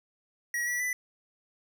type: tone with pitch steps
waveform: square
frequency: 1911 / 1950 / 1989.9 Hz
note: A#6 / B6 / B6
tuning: +43 / -23 / +13 cents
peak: -29 dBFS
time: 0.54-0.93 s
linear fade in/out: 2 ms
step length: 130 ms
effects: none